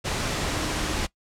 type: tone in noise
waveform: sine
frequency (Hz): 306.2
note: D#4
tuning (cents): -28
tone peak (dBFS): -34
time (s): 0.52-0.97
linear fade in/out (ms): 20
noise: pink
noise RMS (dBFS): -27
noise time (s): 0.04-1.07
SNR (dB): -10
effects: noise-tail reverb RT60 0.1 s tail -20 dB re dry + low-pass 8000 Hz 12 dB/octave